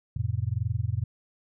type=chord; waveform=sine; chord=F major; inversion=none; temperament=just; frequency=87.31 / 109.13 / 130.96 Hz; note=F2 / A2 / C3; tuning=0 / -14 / +2 cents; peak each=-31 / -28 / -32 dBFS; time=0.16-1.04 s; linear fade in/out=5 ms; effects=none